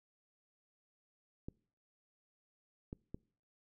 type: clicks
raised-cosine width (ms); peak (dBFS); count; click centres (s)
3; -30; 3; 1.485 / 2.929 / 3.145
effects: noise-tail reverb RT60 0.5 s tail -25 dB re dry